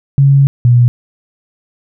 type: tone pair in turn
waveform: sine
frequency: 138.59 / 121.47 Hz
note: C#3 / B2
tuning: 0 / -28 cents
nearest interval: major second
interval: 228 cents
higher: first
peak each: -4 dBFS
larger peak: neither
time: 0.18-0.47 / 0.65-0.88 s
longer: first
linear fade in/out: 0 ms
effects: none